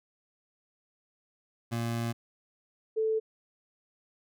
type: tone pair in turn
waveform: 25% pulse / sine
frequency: 116.54 / 440 Hz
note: A#2 / A4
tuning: 0 / 0 cents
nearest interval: octave + major seventh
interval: 2300 cents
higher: second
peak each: -26 / -25 dBFS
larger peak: second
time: 1.71-2.13 / 2.96-3.2 s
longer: first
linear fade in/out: 20 ms
effects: none